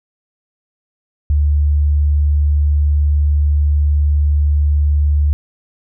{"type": "tone", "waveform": "sine", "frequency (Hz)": 73.42, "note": "D2", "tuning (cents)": 0, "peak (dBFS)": -10, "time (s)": [1.3, 5.33], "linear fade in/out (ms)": 0, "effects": []}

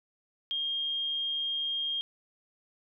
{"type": "tone", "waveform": "sine", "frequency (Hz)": 3224, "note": "G7", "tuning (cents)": 48, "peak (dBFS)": -29, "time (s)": [0.51, 2.01], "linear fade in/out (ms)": 0, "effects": []}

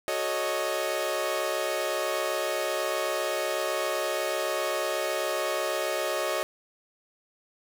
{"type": "chord", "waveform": "sawtooth", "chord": "D# half-diminished seventh", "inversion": "first", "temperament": "equal with one note detuned", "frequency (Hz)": [370, 436.5, 554.4, 622.3], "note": ["F#4", "A4", "C#5", "D#5"], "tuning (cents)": [0, -14, 0, 0], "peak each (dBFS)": [-31, -32, -28, -26], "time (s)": [0.08, 6.43], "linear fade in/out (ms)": 0, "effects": []}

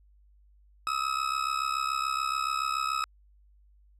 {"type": "tone with amplitude modulation", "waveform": "40% pulse", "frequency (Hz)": 1281, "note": "E6", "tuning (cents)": -50, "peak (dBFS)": -23, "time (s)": [0.87, 3.04], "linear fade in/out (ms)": 0, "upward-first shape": "sine", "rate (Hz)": 67, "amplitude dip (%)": 80, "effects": ["added 50 Hz sine -57 dBFS peak until 3.99 s", "low-pass 8000 Hz 12 dB/octave"]}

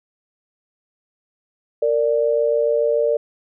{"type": "tone pair together", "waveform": "sine", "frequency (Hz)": [460.4, 587.3], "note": ["A#4", "D5"], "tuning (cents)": [-22, 0], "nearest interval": "major third", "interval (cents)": 422, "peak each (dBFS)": -18, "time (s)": [1.82, 3.17], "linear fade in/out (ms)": 5, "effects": []}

